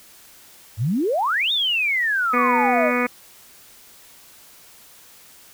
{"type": "exponential two-way sweep", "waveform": "sine", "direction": "up then down", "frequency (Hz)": [95.4, 3729, 575], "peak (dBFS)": -18, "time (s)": [0.77, 2.92], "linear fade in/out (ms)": 50, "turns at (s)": 1.52}
{"type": "harmonic tone", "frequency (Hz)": 246, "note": "B3", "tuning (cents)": -7, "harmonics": [1, 2, 3, 4, 5, 6, 7, 8, 9, 10], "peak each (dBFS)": [-23, -24, -33, -31, -26, -32, -31, -30, -26, -31], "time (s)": [2.33, 3.07], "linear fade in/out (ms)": 10}
{"effects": ["white hiss -48 dBFS RMS until 5.53 s"]}